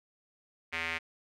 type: tone with band-pass filter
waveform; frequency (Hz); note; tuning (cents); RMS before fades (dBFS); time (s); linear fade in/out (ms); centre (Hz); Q
square; 82.41; E2; 0; -35; 0.72-0.99; 20; 2200; 3.5
effects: none